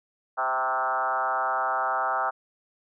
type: tone with frequency modulation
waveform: sine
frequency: 1041 Hz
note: C6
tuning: 9 cents flat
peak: -23 dBFS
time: 0.37-2.31 s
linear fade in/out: 20 ms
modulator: 129 Hz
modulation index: 3
effects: none